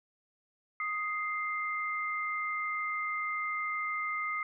sine tone pair together, 1246.8 / 2093 Hz, D#6 / C7, +3 / 0 cents, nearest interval major sixth, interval 897 cents, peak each -34 / -34 dBFS, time 0.8-4.43 s, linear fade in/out 2 ms, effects none

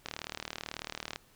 click train, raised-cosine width 0.2 ms, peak -19 dBFS, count 43, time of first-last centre 0.06-1.159 s, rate 38.2 Hz, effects pink hiss -63 dBFS RMS until 1.35 s

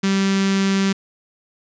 sawtooth tone with notch filter, 194.7 Hz, G3, 12 cents flat, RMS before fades -18 dBFS, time 0.03-0.93 s, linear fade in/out 10 ms, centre 670 Hz, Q 0.61, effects resampled to 16000 Hz + 8-bit

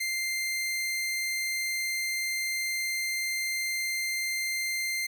sawtooth tone, 2093 Hz, C7, in tune, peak -25 dBFS, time 0-5.07 s, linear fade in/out 10 ms, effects none

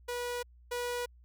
sawtooth tone pair in turn, 486.3 / 486.3 Hz, B4 / B4, -27 / -27 cents, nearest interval unison, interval 0 cents, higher neither, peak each -30 / -29 dBFS, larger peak second, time 0.08-0.43 / 0.71-1.06 s, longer neither, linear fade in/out 10 ms, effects added 60 Hz sine -55 dBFS peak until 1.24 s

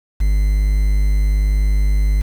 triangle tone with quantisation, 50.6 Hz, G#1, 44 cents flat, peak -10 dBFS, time 0.2-2.22 s, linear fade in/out 10 ms, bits 6, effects none

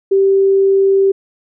sine tone, 389.9 Hz, G4, 9 cents flat, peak -8 dBFS, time 0.11-1.12 s, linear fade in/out 10 ms, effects none

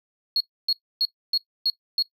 triangle tone bursts, 4314 Hz, C#8, 48 cents flat, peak -16 dBFS, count 6, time 0.36-2.024 s, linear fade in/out 2 ms, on 44 ms, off 280 ms, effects noise-tail reverb RT60 0.1 s tail -20 dB re dry + tanh soft clip ceiling -15 dBFS

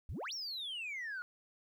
sine exponential two-way sweep, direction up then down, 55.7 to 5760 to 1412 Hz, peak -37 dBFS, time 0.09-1.22 s, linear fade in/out 0 ms, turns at 0.33 s, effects tanh soft clip ceiling -37 dBFS + 12-bit

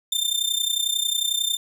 sawtooth tone with amplitude modulation, 3589 Hz, A7, 34 cents sharp, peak -15 dBFS, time 0.12-1.57 s, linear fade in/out 5 ms, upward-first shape sine, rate 31.1 Hz, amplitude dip 80%, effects none

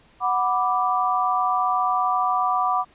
sine chord, B minor, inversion second, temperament equal, 740 / 987.8 / 1174.7 Hz, F#5 / B5 / D6, 0 / 0 / 0 cents, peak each -23 / -25 / -22 dBFS, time 0.2-2.85 s, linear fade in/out 50 ms, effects pink hiss -56 dBFS RMS until 2.94 s + resampled to 8000 Hz

